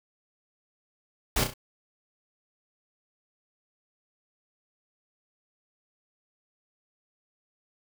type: noise with echo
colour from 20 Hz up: pink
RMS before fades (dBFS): -25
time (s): 1.36-1.44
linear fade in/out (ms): 5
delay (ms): 33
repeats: 3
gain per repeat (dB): -7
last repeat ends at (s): 1.539
effects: none